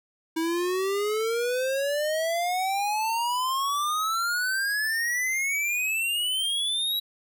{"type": "exponential sweep", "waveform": "square", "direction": "up", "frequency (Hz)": [320.4, 3908], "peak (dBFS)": -25, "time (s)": [0.36, 7], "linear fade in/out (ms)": 10, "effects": []}